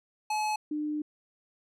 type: tone pair in turn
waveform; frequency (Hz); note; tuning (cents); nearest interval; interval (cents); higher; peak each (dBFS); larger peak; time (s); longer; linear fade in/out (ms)
square / sine; 854 / 300.7; G#5 / D4; +48 / +41; octave + tritone; 1807; first; -28 / -29; first; 0.3-0.56 / 0.71-1.02; second; 5
effects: low-pass 10000 Hz 12 dB/octave